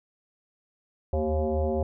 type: tone with frequency modulation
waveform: sine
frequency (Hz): 233.1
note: A#3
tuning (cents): 0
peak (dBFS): -23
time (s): 1.13-1.83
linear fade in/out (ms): 2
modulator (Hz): 154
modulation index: 2.8
effects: none